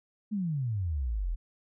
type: exponential sweep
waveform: sine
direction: down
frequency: 220 to 38 Hz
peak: -28 dBFS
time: 0.31-1.36 s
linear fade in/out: 20 ms
effects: none